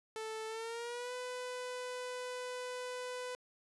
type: tone with pitch glide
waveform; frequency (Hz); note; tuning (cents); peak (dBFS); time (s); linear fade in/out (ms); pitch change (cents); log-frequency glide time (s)
sawtooth; 440 to 499.6; A4 to B4; 0 to +20; -36; 0.16-3.35; 0; +220; 0.47-1.13
effects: resampled to 24000 Hz + 11-bit